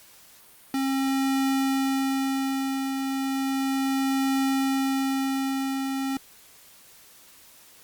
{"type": "tone with tremolo", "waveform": "square", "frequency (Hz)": 269.2, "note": "C4", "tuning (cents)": 49, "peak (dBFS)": -22, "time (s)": [0.74, 6.17], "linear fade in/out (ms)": 2, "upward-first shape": "triangle", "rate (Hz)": 0.34, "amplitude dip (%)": 45, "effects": ["white hiss -52 dBFS RMS until 7.83 s", "Opus 48 kbps"]}